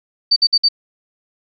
sine tone bursts, 4600 Hz, D8, 37 cents flat, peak -9 dBFS, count 4, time 0.31-0.687 s, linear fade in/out 10 ms, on 53 ms, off 55 ms, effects none

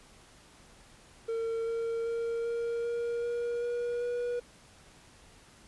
triangle tone with pitch steps, 455.4 / 459.4 / 463.4 / 467.4 / 471.5 / 475.6 / 479.7 / 483.9 Hz, A#4 / A#4 / A#4 / A#4 / A#4 / A#4 / A#4 / B4, -40 / -25 / -10 / +5 / +20 / +35 / +50 / -35 cents, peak -28 dBFS, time 1.28-4.4 s, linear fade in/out 10 ms, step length 390 ms, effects pink hiss -57 dBFS RMS until 5.67 s + resampled to 24000 Hz

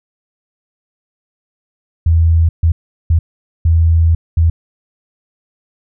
sine tone bursts at uneven times, 82.3 Hz, E2, 2 cents flat, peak -7 dBFS, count 5, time 2.06-2.49 / 2.63-2.72 / 3.1-3.19 / 3.65-4.15 / 4.37-4.5 s, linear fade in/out 5 ms, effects none

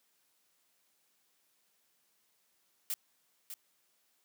blue noise with echo, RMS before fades -35 dBFS, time 2.9-2.94 s, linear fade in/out 0 ms, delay 600 ms, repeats 1, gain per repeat -9 dB, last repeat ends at 3.54 s, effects white hiss -74 dBFS RMS until 4.24 s + high-pass 150 Hz 12 dB/octave

